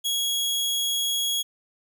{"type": "tone", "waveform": "sawtooth", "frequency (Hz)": 3322, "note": "G#7", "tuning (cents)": 0, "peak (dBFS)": -20, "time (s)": [0.04, 1.43], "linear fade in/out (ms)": 20, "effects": []}